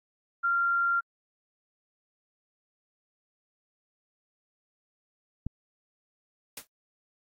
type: tone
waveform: sine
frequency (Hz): 1385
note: F6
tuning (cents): -15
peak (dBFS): -23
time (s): 0.43-1.01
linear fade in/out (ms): 20
type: click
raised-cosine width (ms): 5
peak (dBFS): -20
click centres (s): 5.466
type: noise with exponential decay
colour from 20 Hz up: white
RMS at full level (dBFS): -33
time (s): 6.57-6.67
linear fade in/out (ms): 5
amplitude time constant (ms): 20
effects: AAC 48 kbps